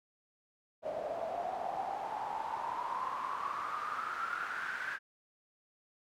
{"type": "noise with band-pass filter sweep", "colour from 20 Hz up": "pink", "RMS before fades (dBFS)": -38, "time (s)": [0.82, 4.99], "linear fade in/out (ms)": 50, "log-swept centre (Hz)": [610, 1600], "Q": 9.4, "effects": []}